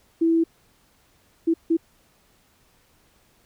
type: tone bursts at uneven times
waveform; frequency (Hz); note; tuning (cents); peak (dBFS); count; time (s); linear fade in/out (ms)
sine; 329.6; E4; 0; -16; 3; 0.21-0.44 / 1.47-1.54 / 1.7-1.77; 10
effects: pink hiss -61 dBFS RMS until 3.45 s